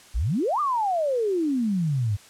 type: exponential two-way sweep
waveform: sine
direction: up then down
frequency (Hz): 46.25 to 1232 to 96.1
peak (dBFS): -21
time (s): 0.14-2.17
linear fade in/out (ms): 20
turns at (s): 0.6
effects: white hiss -50 dBFS RMS until 2.29 s + low-pass 9000 Hz 12 dB/octave